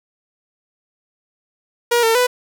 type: tone with pitch steps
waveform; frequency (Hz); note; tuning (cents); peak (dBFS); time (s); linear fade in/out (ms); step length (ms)
sawtooth; 476.4 / 451.9 / 496.2; A#4 / A4 / B4; +38 / +46 / +8; -9; 1.91-2.27; 10; 120
effects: none